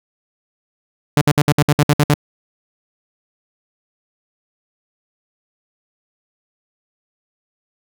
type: tone bursts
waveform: sawtooth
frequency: 146.83 Hz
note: D3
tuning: in tune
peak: -6 dBFS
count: 10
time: 1.17-2.141 s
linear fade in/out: 2 ms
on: 44 ms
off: 59 ms
effects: none